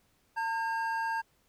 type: tone pair together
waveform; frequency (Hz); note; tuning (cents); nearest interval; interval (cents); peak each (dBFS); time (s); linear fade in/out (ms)
triangle; 904 / 1610.7; A5 / G6; +47 / +47; minor seventh; 1000; -29 / -33; 0.36-1.22; 20
effects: pink hiss -70 dBFS RMS until 1.48 s